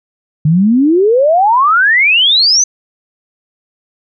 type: exponential sweep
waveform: sine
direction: up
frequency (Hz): 146.83 to 6272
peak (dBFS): -6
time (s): 0.45-2.64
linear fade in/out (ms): 5
effects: none